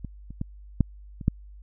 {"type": "clicks", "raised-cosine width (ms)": 5, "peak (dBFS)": [-22, -28, -16, -7, -24, -8], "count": 6, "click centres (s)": [0.047, 0.306, 0.414, 0.807, 1.212, 1.281], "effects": ["added 50 Hz sine -43 dBFS peak until 1.62 s"]}